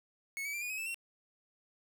45% pulse tone with pitch steps, 2200 / 2280 / 2363 / 2450 / 2539 / 2631 / 2727 Hz, C#7 / C#7 / D7 / D#7 / D#7 / E7 / F7, -14 / +48 / +10 / -27 / +34 / -4 / -42 cents, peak -36 dBFS, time 0.37-0.944 s, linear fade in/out 0 ms, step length 82 ms, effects none

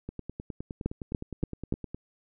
two click trains, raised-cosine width 3 ms, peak -14 / -23 dBFS, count 4 / 19, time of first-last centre 0.86-1.725 / 0.09-1.946 s, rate 3.47 / 9.7 Hz, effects none

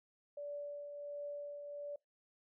sine tone with tremolo, 579 Hz, D5, 25 cents flat, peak -40 dBFS, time 0.37-1.96 s, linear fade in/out 5 ms, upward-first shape triangle, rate 1.4 Hz, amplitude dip 45%, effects noise-tail reverb RT60 0.2 s tail -25 dB re dry

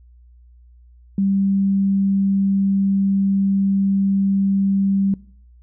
sine tone, 196 Hz, G3, in tune, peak -15 dBFS, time 1.18-5.14 s, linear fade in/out 2 ms, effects noise-tail reverb RT60 0.6 s tail -23 dB re dry + added 60 Hz sine -45 dBFS peak until 5.62 s

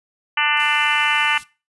harmonic tone, 296.6 Hz, D4, 17 cents sharp, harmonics 3 / 4 / 5 / 6 / 7 / 8 / 9 / 10, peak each -24 / -24 / -24 / -24 / -24 / -24 / -24 / -24 dBFS, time 0.37-1.38 s, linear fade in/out 5 ms
blue noise with exponential decay, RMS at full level -40 dBFS, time 0.57-0.64 s, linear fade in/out 0 ms, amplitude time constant 15 ms
white band-stop noise, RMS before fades -39 dBFS, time 0.59-1.44 s, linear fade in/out 10 ms, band 290 to 2900 Hz, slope 48 dB/octave
effects noise-tail reverb RT60 0.3 s tail -20 dB re dry + resampled to 24000 Hz

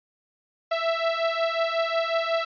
sawtooth beating tone pair, 659.3 / 664.8 Hz, E5 / E5, 0 / +15 cents, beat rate 5.5 Hz, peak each -22 / -22 dBFS, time 0.71-2.45 s, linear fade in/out 10 ms, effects resampled to 11025 Hz

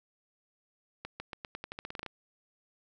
accelerating click train, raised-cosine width 0.3 ms, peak -23 dBFS, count 14, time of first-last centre 1.05-2.063 s, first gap 150 ms, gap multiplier 0.88, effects none

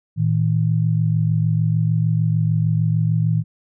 sine tone pair together, 112.6 / 159.24 Hz, A2 / D#3, +40 / +40 cents, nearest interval tritone, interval 600 cents, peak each -18 dBFS, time 0.16-3.44 s, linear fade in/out 50 ms, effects none

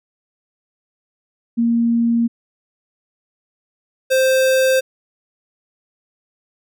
sine / square tone pair in turn, 233.2 / 523.5 Hz, A#3 / C5, +1 / +1 cents, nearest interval octave + major second, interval 1400 cents, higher second, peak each -13 dBFS, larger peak neither, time 1.57-2.28 / 4.1-4.81 s, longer neither, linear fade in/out 20 ms, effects none

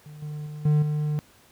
triangle tone with level steps, 150.2 Hz, D3, 39 cents sharp, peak -38 / -29 / -32 / -15 / -21 dBFS, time 0.06-1.19 s, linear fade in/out 0 ms, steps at 0.22 / 0.46 / 0.65 / 0.82 s, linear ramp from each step 5 ms, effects pink hiss -56 dBFS RMS until 1.51 s + high-pass 60 Hz 12 dB/octave

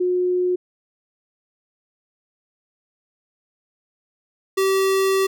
sine / square tone pair in turn, 361.4 / 385.4 Hz, F#4 / G4, -41 / -29 cents, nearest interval minor second, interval 112 cents, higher second, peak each -17 dBFS, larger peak neither, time 0-0.56 / 4.57-5.27 s, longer second, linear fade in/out 10 ms, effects none

